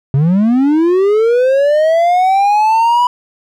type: linear sweep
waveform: triangle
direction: up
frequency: 130 to 987.8 Hz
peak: -6 dBFS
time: 0.14-3.07 s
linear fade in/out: 2 ms
effects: none